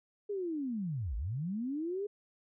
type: linear two-way sweep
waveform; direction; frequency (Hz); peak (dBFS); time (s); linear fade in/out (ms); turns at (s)
sine; down then up; 420 to 49 to 420; -33; 0.29-2.07; 10; 1.16
effects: none